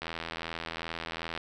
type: click train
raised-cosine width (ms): 0.3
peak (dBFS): -19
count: 113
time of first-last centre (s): 0.02-1.376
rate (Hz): 82.6
effects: none